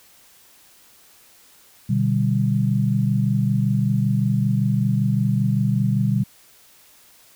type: chord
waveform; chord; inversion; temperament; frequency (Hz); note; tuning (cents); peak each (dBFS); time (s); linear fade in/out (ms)
sine; G major; first; equal with one note detuned; 123.47 / 148.71 / 196; B2 / D3 / G3; 0 / +22 / 0; -20 / -23 / -21; 1.89-6.24; 10
effects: white hiss -52 dBFS RMS until 7.35 s